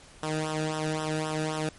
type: tone with flanger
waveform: sawtooth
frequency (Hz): 155.56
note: D#3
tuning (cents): 0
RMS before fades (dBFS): -30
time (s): 0.23-1.69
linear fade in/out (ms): 0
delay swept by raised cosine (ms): 0.44 to 0.97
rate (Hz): 3.8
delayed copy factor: -0.9
effects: pink hiss -52 dBFS RMS until 1.78 s + MP3 48 kbps